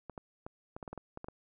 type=clicks; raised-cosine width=1 ms; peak=-28 dBFS; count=11; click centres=0.097 / 0.178 / 0.465 / 0.765 / 0.828 / 0.878 / 0.93 / 0.977 / 1.174 / 1.244 / 1.285 s; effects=none